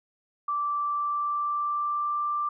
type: tone with pitch glide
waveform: sine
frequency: 1168 to 1180.2 Hz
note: D6 to D6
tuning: -10 to +8 cents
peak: -25 dBFS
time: 0.48-2.49 s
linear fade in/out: 5 ms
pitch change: +18 cents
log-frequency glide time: 0.78-2.24 s
effects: none